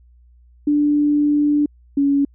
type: tone pair in turn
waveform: sine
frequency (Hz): 293.8 / 281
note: D4 / C#4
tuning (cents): +1 / +24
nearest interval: minor second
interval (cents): 77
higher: first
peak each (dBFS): -13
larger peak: neither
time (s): 0.67-1.66 / 1.97-2.25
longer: first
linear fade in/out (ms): 5
effects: added 60 Hz sine -47 dBFS peak until 2.34 s